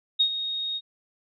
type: tone with ADSR envelope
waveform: sine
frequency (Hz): 3733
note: A#7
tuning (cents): +2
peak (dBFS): -16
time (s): 0.19-0.81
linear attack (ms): 16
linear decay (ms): 81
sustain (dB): -11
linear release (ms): 47
effects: none